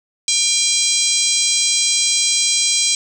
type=harmonic tone with a mistuned harmonic; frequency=808 Hz; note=G#5; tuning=48 cents flat; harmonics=3 / 4 / 5 / 6 / 7 / 8 / 9 / 10; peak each=-25 / -23 / -21 / -24 / -21 / -23 / -26 / -20 dBFS; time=0.28-2.95 s; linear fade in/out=2 ms; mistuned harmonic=3; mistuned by=-29 cents; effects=7-bit